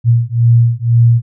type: beating tone pair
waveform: sine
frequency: 116.54 / 118.54 Hz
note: A#2 / A#2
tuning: 0 / +29 cents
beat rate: 2 Hz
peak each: -10 dBFS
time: 0.04-1.22 s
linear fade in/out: 50 ms
effects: none